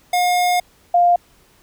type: tone pair in turn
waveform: square / sine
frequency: 716 / 701.3 Hz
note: F5 / F5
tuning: +43 / +7 cents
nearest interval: unison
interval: 36 cents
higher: first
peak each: -15 / -10 dBFS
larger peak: second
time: 0.13-0.6 / 0.94-1.16 s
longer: first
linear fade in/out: 5 ms
effects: pink hiss -54 dBFS RMS until 1.62 s